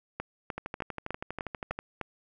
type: two click trains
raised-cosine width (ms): 0.5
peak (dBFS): -18 / -20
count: 7 / 16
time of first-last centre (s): 0.2-2.013 / 0.58-1.79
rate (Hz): 3.31 / 12.4
effects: none